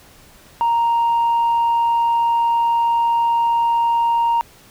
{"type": "tone", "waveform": "sine", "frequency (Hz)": 932.3, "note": "A#5", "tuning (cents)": 0, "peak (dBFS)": -12, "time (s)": [0.61, 4.41], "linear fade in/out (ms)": 0, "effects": ["tanh soft clip ceiling -12 dBFS", "pink hiss -47 dBFS RMS until 4.7 s"]}